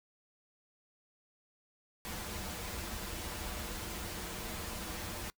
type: noise with comb filter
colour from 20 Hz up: pink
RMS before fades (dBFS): -41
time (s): 2.05-5.3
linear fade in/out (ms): 0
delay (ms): 7.4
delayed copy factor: -0.6
effects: noise-tail reverb RT60 0.1 s tail -24 dB re dry